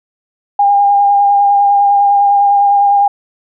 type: tone with vibrato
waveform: sine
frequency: 807 Hz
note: G#5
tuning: 50 cents flat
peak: -6 dBFS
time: 0.59-3.08 s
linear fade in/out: 5 ms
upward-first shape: sine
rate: 9.9 Hz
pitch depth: 17 cents each way
effects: none